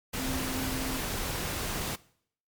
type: tone in noise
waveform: sine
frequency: 261.6 Hz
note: C4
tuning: in tune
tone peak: -34 dBFS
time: 0.18-1 s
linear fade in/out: 10 ms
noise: pink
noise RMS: -33 dBFS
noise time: 0.13-1.96 s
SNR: -4 dB
effects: noise-tail reverb RT60 0.6 s tail -20 dB re dry + MP3 96 kbps